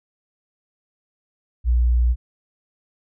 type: tone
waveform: sine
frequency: 60.1 Hz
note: B1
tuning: 46 cents flat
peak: -14 dBFS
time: 1.64-2.16 s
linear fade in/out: 50 ms
effects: none